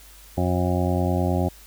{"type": "harmonic tone", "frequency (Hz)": 89.8, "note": "F2", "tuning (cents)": 49, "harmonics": [1, 2, 3, 4, 6, 7, 8, 9], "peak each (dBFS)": [-23, -26, -28, -29, -31, -31, -32, -33], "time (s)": [0.37, 1.49], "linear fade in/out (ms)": 10, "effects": ["added 50 Hz sine -48 dBFS peak until 1.66 s", "white hiss -49 dBFS RMS until 1.66 s"]}